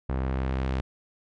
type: tone with low-pass filter sweep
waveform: sawtooth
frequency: 65.5 Hz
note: C2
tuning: 2 cents sharp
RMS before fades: -28 dBFS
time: 0.09-0.81 s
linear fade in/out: 5 ms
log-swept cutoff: 1400 to 3900 Hz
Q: 0.74
effects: none